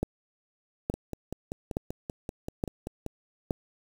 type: two click trains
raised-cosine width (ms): 2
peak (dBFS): -21 / -14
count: 12 / 5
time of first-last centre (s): 0.94-3.064 / 0.03-3.508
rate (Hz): 5.18 / 1.15
effects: 7-bit